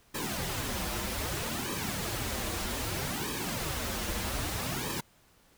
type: noise with flanger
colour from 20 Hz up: pink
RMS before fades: -34 dBFS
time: 0.14-5.01 s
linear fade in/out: 10 ms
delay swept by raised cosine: 1.4 to 7.4 ms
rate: 0.63 Hz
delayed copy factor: -0.8
effects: pink hiss -63 dBFS RMS until 5.57 s